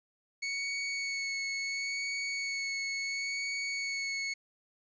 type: tone with vibrato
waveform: sawtooth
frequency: 2217 Hz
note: C#7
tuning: in tune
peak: -29 dBFS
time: 0.42-4.34 s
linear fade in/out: 10 ms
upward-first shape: sine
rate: 0.72 Hz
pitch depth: 14 cents each way
effects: resampled to 16000 Hz + 11-bit